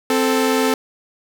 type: tone pair together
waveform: sawtooth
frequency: 261.1 / 440 Hz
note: C4 / A4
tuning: -3 / 0 cents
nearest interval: major sixth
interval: 903 cents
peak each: -14 dBFS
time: 0.1-0.74 s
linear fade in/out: 2 ms
effects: none